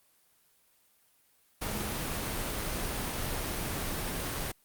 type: tone in noise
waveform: sine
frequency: 210 Hz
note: G#3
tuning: 19 cents sharp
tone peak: -42 dBFS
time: 1.67-1.92 s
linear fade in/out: 10 ms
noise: pink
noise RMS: -34 dBFS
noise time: 1.61-4.52 s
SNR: -11 dB
effects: white hiss -67 dBFS RMS until 4.64 s + Opus 32 kbps